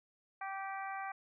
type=harmonic tone; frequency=389 Hz; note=G4; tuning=13 cents flat; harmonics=2 / 3 / 4 / 5 / 6; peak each=-41 / -45 / -47 / -49 / -51 dBFS; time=0.41-1.12 s; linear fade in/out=5 ms; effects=none